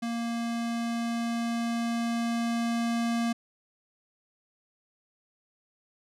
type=tone with level ramp; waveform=square; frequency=233.1 Hz; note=A#3; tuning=in tune; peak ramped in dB=-30 to -26 dBFS; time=0.02-3.33 s; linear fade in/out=10 ms; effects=low-pass 9000 Hz 12 dB/octave